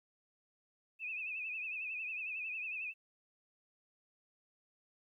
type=tone with vibrato; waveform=sine; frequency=2555 Hz; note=D#7; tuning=45 cents sharp; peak=-38 dBFS; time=0.99-2.94 s; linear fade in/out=50 ms; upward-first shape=triangle; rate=11 Hz; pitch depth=100 cents each way; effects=13-bit